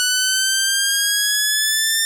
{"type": "exponential sweep", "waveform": "10% pulse", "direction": "up", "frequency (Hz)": [1480, 1800], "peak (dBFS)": -7, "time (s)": [0, 2.05], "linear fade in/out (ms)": 0, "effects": []}